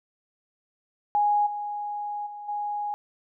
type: tone with level steps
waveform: sine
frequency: 828 Hz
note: G#5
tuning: 5 cents flat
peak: -19 / -29 / -36 / -27 dBFS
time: 1.15-2.94 s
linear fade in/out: 0 ms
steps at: 1.46 / 2.26 / 2.48 s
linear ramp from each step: 10 ms
effects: none